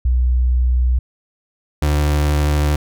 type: tone pair in turn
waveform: sine / 35% pulse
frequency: 62 / 73.94 Hz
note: B1 / D2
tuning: +7 / +12 cents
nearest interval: minor third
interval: 305 cents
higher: second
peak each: -12 / -12 dBFS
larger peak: neither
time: 0.05-0.99 / 1.82-2.76 s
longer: neither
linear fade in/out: 5 ms
effects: none